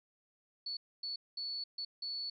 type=tone bursts at uneven times; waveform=sine; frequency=4435 Hz; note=C#8; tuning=in tune; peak=-37 dBFS; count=5; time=0.66-0.77 / 1.03-1.16 / 1.37-1.64 / 1.78-1.85 / 2.02-2.3 s; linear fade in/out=5 ms; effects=none